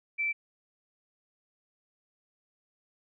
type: tone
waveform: sine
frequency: 2330 Hz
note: D7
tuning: 14 cents flat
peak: -27 dBFS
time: 0.18-0.33 s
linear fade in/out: 20 ms
effects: none